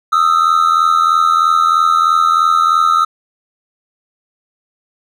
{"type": "tone pair together", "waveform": "triangle", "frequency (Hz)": [1244.5, 1327.6], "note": ["D#6", "E6"], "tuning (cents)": [0, 12], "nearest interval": "minor second", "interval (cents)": 112, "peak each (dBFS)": -10, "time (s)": [0.12, 3.05], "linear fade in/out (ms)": 10, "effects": []}